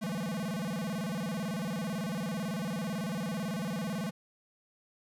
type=tone with vibrato; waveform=square; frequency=190.8 Hz; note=G3; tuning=47 cents flat; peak=-33 dBFS; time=0.01-4.11 s; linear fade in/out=20 ms; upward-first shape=square; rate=18 Hz; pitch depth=240 cents each way; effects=resampled to 32000 Hz + 11-bit